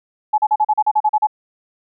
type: tone bursts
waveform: sine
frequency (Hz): 852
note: G#5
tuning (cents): +44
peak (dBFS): -11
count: 11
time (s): 0.33-1.271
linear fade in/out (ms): 10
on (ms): 51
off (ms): 38
effects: none